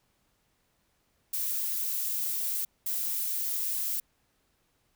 violet noise bursts at uneven times, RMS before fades -31 dBFS, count 2, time 1.33-2.65 / 2.86-4 s, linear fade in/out 5 ms, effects pink hiss -72 dBFS RMS until 4.95 s

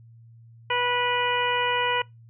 harmonic tone, 489.6 Hz, B4, 15 cents flat, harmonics 1 / 2 / 3 / 4 / 5 / 6, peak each -29 / -26 / -31 / -30 / -30 / -30 dBFS, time 0.7-2.02 s, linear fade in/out 5 ms, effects noise-tail reverb RT60 0.2 s tail -24 dB re dry + added 115 Hz sine -47 dBFS peak until 2.29 s

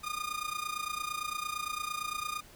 sawtooth tone with amplitude modulation, 1221 Hz, D#6, 33 cents flat, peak -27 dBFS, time 0.03-2.41 s, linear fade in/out 20 ms, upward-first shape sine, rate 28.8 Hz, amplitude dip 80%, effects pink hiss -55 dBFS RMS until 2.55 s

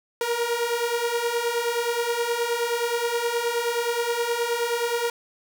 sawtooth beating tone pair, 466.2 / 475.7 Hz, A#4 / A#4, 0 / +35 cents, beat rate 9.5 Hz, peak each -24 / -21 dBFS, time 0.21-5.1 s, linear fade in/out 2 ms, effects none

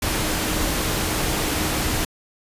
sine tone in noise, 311.1 Hz, D#4, in tune, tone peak -32 dBFS, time 0.02-2.05 s, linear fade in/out 5 ms, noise pink, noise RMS -23 dBFS, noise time 0.02-2.05 s, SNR -12 dB, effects resampled to 32000 Hz

